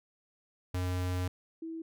square / sine tone pair in turn, 90.7 / 325.9 Hz, F#2 / E4, -34 / -20 cents, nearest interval octave + minor seventh, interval 2214 cents, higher second, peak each -31 / -37 dBFS, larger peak first, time 0.74-1.28 / 1.62-1.82 s, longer first, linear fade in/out 5 ms, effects none

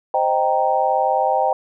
sine chord, C minor seventh, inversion none, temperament equal, 523.3 / 622.3 / 784 / 932.3 Hz, C5 / Eb5 / G5 / Bb5, 0 / 0 / 0 / 0 cents, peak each -22 / -22 / -18 / -23 dBFS, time 0.14-1.53 s, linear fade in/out 2 ms, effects none

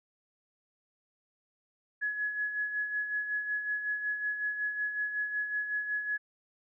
sine tone with tremolo, 1690 Hz, G#6, 30 cents sharp, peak -28 dBFS, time 2.01-6.18 s, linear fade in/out 20 ms, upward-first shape sine, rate 5.4 Hz, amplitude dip 55%, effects none

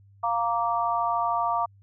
sine chord, Bb major, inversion second, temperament just, 699.2 / 932.3 / 1165.4 Hz, F5 / Bb5 / D6, +2 / 0 / -14 cents, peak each -27 dBFS, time 0.23-1.66 s, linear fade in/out 10 ms, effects added 99 Hz sine -52 dBFS peak until 1.82 s

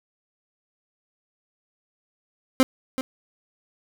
30% pulse tone with echo, 261.6 Hz, C4, in tune, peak -11 dBFS, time 2.6-2.63 s, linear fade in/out 0 ms, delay 380 ms, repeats 1, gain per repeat -11 dB, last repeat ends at 3.01 s, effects none

